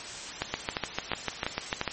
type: two click trains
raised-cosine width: 0.3 ms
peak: -11 / -11 dBFS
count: 10 / 5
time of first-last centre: 0.54-1.877 / 0.42-1.814 s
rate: 6.73 / 2.87 Hz
effects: white hiss -39 dBFS RMS until 1.92 s + MP3 32 kbps